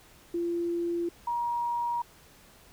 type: tone pair in turn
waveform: sine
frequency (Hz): 342.9 / 949.9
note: F4 / A#5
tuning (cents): -32 / +32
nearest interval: octave + tritone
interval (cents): 1764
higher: second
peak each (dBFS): -27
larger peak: neither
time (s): 0.34-1.09 / 1.27-2.02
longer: neither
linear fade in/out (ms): 5
effects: pink hiss -56 dBFS RMS until 2.72 s